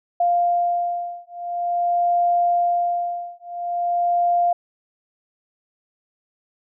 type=beating tone pair; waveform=sine; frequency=698.5 / 698.97 Hz; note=F5 / F5; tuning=0 / +1 cents; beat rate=0.47 Hz; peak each=-21 dBFS; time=0.2-4.53 s; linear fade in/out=5 ms; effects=none